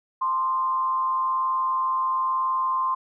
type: tone with frequency modulation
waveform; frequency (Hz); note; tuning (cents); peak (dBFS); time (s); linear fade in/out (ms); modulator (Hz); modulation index
sine; 1046.5; C6; 0; -21; 0.21-2.95; 10; 158; 0.34
effects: none